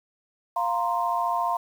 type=chord; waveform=sine; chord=F suspended fourth; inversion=none; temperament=equal; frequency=698.5 / 932.3 / 1046.5 Hz; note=F5 / Bb5 / C6; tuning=0 / 0 / 0 cents; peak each=-27 dBFS; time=0.56-1.57 s; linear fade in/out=5 ms; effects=8-bit